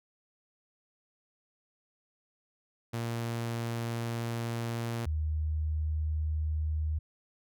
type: tone pair in turn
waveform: sawtooth / sine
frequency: 116.54 / 77.4 Hz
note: A#2 / D#2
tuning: 0 / -9 cents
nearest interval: perfect fifth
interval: 709 cents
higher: first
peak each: -28 dBFS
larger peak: neither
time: 2.93-5.06 / 5.06-6.99 s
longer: first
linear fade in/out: 10 ms
effects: none